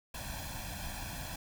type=noise with comb filter; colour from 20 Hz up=pink; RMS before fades=-41 dBFS; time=0.14-1.36 s; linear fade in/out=5 ms; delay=1.2 ms; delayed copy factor=+0.85; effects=none